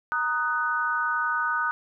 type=chord; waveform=sine; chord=D# minor; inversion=second; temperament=just; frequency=933.4 / 1244.5 / 1493.4 Hz; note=A#5 / D#6 / F#6; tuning=+2 / 0 / +16 cents; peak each=-31 / -27 / -26 dBFS; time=0.12-1.71 s; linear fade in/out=0 ms; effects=none